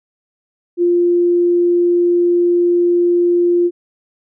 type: tone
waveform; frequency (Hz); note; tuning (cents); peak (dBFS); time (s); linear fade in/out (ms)
sine; 349.2; F4; 0; -10; 0.77-3.71; 50
effects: none